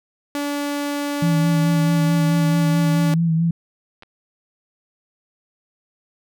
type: tone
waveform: sawtooth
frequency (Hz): 287.9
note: D4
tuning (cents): -34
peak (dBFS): -18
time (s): 0.35-3.14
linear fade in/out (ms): 0
type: tone with vibrato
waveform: sine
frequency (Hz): 164.81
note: E3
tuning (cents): 0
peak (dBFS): -15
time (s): 1.22-3.51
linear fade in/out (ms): 5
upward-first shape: sine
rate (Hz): 4.6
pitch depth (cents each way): 40
type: clicks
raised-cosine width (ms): 0.3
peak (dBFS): -25 / -29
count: 2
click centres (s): 4.024 / 4.033
effects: none